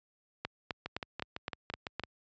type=two click trains; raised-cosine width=0.3 ms; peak=-18 / -21 dBFS; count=7 / 8; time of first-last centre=0.45-1.996 / 0.86-2.036 s; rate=3.88 / 5.95 Hz; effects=high-pass 60 Hz 12 dB/octave + resampled to 16000 Hz